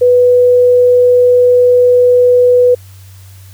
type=tone; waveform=sine; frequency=493.9 Hz; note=B4; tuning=in tune; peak=-4 dBFS; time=0.01-2.75 s; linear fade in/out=10 ms; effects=added 95 Hz sine -33 dBFS peak until 3.53 s + white hiss -44 dBFS RMS until 3.53 s